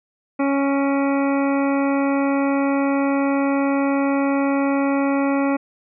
harmonic tone with a mistuned harmonic, 277.2 Hz, C#4, in tune, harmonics 1 / 2 / 3 / 4 / 5 / 7 / 8 / 9, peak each -18 / -24 / -28 / -30 / -32 / -35 / -36 / -37 dBFS, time 0.39-5.57 s, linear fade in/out 10 ms, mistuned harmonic 8, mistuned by +38 cents, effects none

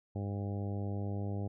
harmonic tone, 100.5 Hz, G2, 44 cents sharp, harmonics 1 / 2 / 3 / 4 / 5 / 6 / 7 / 8, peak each -35 / -41 / -45 / -47 / -49 / -51 / -52 / -53 dBFS, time 0.15-1.48 s, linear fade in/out 10 ms, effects none

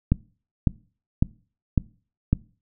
click train, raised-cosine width 5 ms, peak -5 dBFS, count 5, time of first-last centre 0.12-2.33 s, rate 1.81 Hz, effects noise-tail reverb RT60 0.4 s tail -22 dB re dry

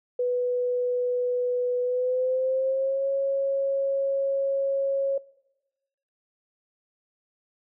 sine tone with pitch glide, 493.9 to 548 Hz, B4 to C#5, 0 to -20 cents, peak -22 dBFS, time 0.19-5.18 s, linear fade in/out 5 ms, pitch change +180 cents, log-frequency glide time 1.82-3.08 s, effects noise-tail reverb RT60 1.0 s tail -22 dB re dry

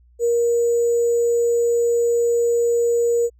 sine tone with sample-and-hold, 471.1 Hz, A#4, 18 cents sharp, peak -15 dBFS, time 0.19-3.3 s, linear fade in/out 50 ms, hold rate 7350 Hz, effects added 60 Hz sine -50 dBFS peak until 3.39 s + low-pass 12000 Hz 12 dB/octave

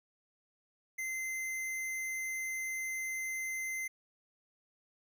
square tone, 2071 Hz, C7, 18 cents flat, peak -36 dBFS, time 0.98-3.88 s, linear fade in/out 10 ms, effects none

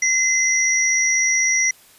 sine tone pair together, 2055 / 5812 Hz, C7 / F#8, -32 / -32 cents, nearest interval octave + tritone, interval 1800 cents, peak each -18 dBFS, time 0.02-1.71 s, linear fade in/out 5 ms, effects white hiss -50 dBFS RMS until 1.98 s + resampled to 32000 Hz

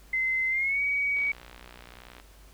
sine tone with pitch glide, 2061 to 2261 Hz, C7 to C#7, -27 to +34 cents, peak -24 dBFS, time 0.13-1.32 s, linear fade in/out 5 ms, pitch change +161 cents, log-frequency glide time 0.49-0.81 s
click train, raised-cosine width 0.3 ms, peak -30 dBFS, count 64, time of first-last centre 1.17-2.199 s, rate 61.2 Hz
effects added 50 Hz sine -52 dBFS peak until 2.53 s + pink hiss -57 dBFS RMS until 2.53 s

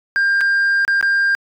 sine tone with dropouts, 1598 Hz, G6, 33 cents sharp, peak -10 dBFS, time 0.16-1.35 s, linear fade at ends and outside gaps 0 ms, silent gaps 0.408-0.412 / 0.85-0.879 / 1.011-1.027 s, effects tanh soft clip ceiling -12 dBFS

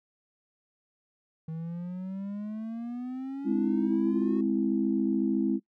triangle exponential sweep, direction up, 158.7 to 370 Hz, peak -31 dBFS, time 1.48-4.41 s, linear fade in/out 5 ms
sine chord, Ab augmented, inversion none, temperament equal, 207.7 / 261.6 / 329.6 Hz, Ab3 / C4 / E4, 0 / 0 / 0 cents, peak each -28 dBFS, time 3.44-5.6 s, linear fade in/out 50 ms
effects noise-tail reverb RT60 0.1 s tail -21 dB re dry + tanh soft clip ceiling -13 dBFS

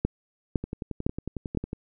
two click trains, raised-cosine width 3 ms, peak -19 / -10 dBFS, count 13 / 4, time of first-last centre 0.64-1.731 / 0.05-1.573 s, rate 11 / 1.97 Hz, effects none

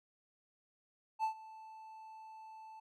triangle tone with ADSR envelope, 879 Hz, A5, 2 cents flat, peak -28 dBFS, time 1.19-2.8 s, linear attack 46 ms, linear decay 100 ms, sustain -20 dB, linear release 8 ms, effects none

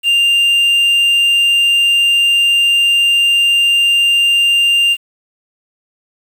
triangle tone with quantisation, 2794 Hz, F7, in tune, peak -7 dBFS, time 0.03-4.97 s, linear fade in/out 50 ms, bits 6, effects none

